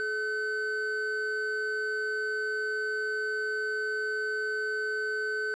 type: tone pair together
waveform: triangle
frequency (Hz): 428.2 / 1520.7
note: A4 / F#6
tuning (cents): -47 / +47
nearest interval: octave + minor seventh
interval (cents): 2194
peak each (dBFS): -32 / -28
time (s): 0-5.54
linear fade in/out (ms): 0
effects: resampled to 24000 Hz